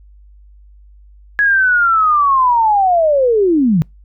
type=linear sweep; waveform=sine; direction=down; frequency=1679 to 146.83 Hz; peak=-9 dBFS; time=1.39-3.82 s; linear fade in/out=0 ms; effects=noise-tail reverb RT60 0.2 s tail -26 dB re dry + added 50 Hz sine -40 dBFS peak until 4.04 s